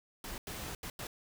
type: noise bursts at uneven times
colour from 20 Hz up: pink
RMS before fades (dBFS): -42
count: 4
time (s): 0.24-0.38 / 0.47-0.75 / 0.83-0.9 / 0.99-1.07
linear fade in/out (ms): 2
effects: none